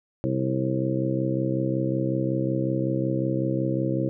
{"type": "harmonic tone with a mistuned harmonic", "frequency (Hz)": 65.41, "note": "C2", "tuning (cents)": 0, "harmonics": [2, 3, 4, 5, 6, 7, 8], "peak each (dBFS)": [-27, -31, -33, -27, -36, -36, -31], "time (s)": [0.24, 4.09], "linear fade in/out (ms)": 0, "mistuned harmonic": 8, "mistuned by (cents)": 41, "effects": []}